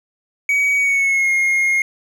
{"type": "tone with pitch glide", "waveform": "triangle", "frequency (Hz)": [2262, 2142], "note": ["C#7", "C7"], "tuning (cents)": [34, 40], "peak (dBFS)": -12, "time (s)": [0.49, 1.82], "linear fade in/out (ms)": 2, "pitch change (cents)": -94, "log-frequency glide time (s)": [0.76, 1.31], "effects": []}